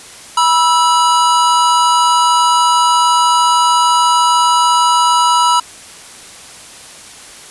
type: tone pair together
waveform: square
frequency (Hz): 972.2 / 1318.5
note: B5 / E6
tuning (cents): -28 / 0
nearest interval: perfect fourth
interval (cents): 528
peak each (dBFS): -11 / -14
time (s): 0.37-5.6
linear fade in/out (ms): 5
effects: white hiss -35 dBFS RMS until 7.5 s + resampled to 24000 Hz